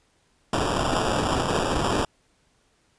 blue noise with sample-and-hold, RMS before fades -24 dBFS, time 0.53-2.05 s, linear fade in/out 2 ms, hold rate 2100 Hz, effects pink hiss -65 dBFS RMS until 2.98 s + resampled to 22050 Hz

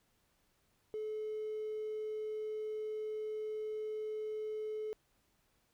triangle tone with hard clipping, 430.5 Hz, A4, 38 cents flat, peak -37 dBFS, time 0.94-4.93 s, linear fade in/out 0 ms, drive 3 dB, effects pink hiss -75 dBFS RMS until 5.73 s

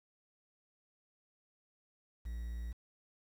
triangle tone with quantisation, 58.27 Hz, A#1, in tune, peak -36 dBFS, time 2.25-2.73 s, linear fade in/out 10 ms, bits 10, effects none

